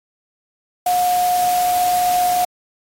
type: tone in noise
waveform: sine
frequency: 720 Hz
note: F#5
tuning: 47 cents flat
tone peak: -14 dBFS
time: 0.86-2.45 s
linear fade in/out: 5 ms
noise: white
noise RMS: -27 dBFS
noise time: 0.86-2.45 s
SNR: +10 dB
effects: AAC 48 kbps